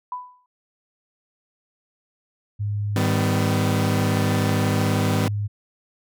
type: tone with exponential decay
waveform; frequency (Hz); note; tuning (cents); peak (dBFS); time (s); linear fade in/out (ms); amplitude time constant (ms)
sine; 995; B5; +13; -24; 0.12-0.46; 2; 72
type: tone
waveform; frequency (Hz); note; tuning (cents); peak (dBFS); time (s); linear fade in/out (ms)
sine; 103.3; G#2; -9; -22; 2.59-5.48; 20
type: chord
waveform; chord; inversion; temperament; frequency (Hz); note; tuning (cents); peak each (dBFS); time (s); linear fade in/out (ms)
sawtooth; Eb augmented; none; equal with one note detuned; 155.56 / 196 / 252.1; Eb3 / G3 / B3; 0 / 0 / +36; -21; 2.96-5.28; 2
effects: none